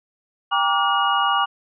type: tone cluster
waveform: sine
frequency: 795 / 941 / 1162 / 1424 / 2884 Hz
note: G5 / A#5 / D6 / F6 / F#7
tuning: +24 / +16 / -19 / +33 / -45 cents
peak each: -23 / -25 / -20 / -25 / -25 dBFS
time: 0.51-1.46 s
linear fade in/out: 20 ms
effects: none